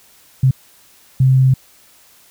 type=tone bursts at uneven times; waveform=sine; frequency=131.2 Hz; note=C3; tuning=5 cents sharp; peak=-8 dBFS; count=2; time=0.43-0.51 / 1.2-1.54 s; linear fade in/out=5 ms; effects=white hiss -49 dBFS RMS until 2.3 s